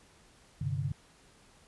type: chord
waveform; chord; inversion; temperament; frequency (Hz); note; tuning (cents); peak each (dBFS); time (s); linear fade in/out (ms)
sine; G suspended fourth; none; equal; 98 / 130.81 / 146.83; G2 / C3 / D3; 0 / 0 / 0; -36 / -34 / -34; 0.61-0.92; 5
effects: pink hiss -61 dBFS RMS until 1.67 s + resampled to 24000 Hz